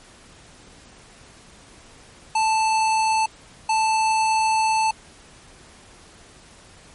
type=tone bursts at uneven times; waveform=square; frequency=880 Hz; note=A5; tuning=in tune; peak=-18 dBFS; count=2; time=2.35-3.26 / 3.69-4.91 s; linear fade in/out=5 ms; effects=pink hiss -48 dBFS RMS until 6.94 s + MP3 48 kbps